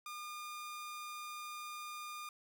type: tone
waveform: sawtooth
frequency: 1211 Hz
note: D#6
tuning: 47 cents flat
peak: -40 dBFS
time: 0.06-2.29 s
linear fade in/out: 2 ms
effects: none